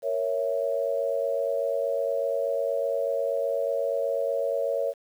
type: chord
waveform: sine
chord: A# diminished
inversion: none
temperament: equal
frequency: 466.2 / 554.4 / 659.3 Hz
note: A#4 / C#5 / E5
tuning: 0 / 0 / 0 cents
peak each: -30 / -26 / -31 dBFS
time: 0.02-4.94 s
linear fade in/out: 50 ms
effects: 9-bit